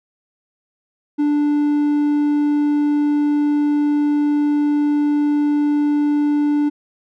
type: tone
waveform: triangle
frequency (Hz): 293.7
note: D4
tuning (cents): 0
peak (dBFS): -12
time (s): 1.18-6.7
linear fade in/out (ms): 20
effects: none